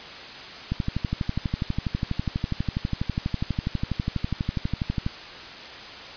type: click train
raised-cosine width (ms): 5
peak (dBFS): -12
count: 54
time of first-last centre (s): 0.72-5.064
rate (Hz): 12.2
effects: white hiss -39 dBFS RMS until 6.16 s + resampled to 11025 Hz